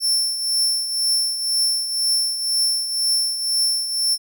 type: tone with tremolo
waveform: sawtooth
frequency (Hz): 5380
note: E8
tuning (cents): +34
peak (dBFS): -13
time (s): 0-4.18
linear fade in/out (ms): 50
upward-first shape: triangle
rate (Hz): 2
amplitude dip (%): 65
effects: none